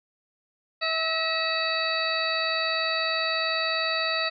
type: harmonic tone with a mistuned harmonic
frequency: 649 Hz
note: E5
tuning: 27 cents flat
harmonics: 1 / 2 / 3 / 4 / 6 / 7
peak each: -31 / -31 / -31 / -31 / -31 / -31 dBFS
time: 0.81-4.3 s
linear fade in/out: 20 ms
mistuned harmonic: 3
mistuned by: -24 cents
effects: none